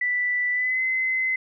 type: tone with pitch glide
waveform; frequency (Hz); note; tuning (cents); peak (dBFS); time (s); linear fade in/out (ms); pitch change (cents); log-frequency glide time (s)
sine; 1975.5 to 2048; B6 to C7; 0 to -38; -21; 0.01-1.36; 5; +62; 0.52-0.82
effects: none